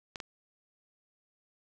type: clicks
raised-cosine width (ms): 0.2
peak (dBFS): -21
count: 2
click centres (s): 0.158 / 0.202
effects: none